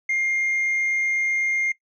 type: tone with tanh clipping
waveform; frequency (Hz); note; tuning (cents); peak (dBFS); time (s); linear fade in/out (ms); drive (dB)
sine; 2118; C7; +21; -21; 0.09-1.72; 5; 1
effects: noise-tail reverb RT60 0.1 s tail -18 dB re dry